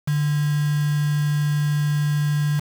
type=tone with quantisation; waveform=sine; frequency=147.8 Hz; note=D3; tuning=11 cents sharp; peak=-18 dBFS; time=0.07-2.6 s; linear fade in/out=10 ms; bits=5; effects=none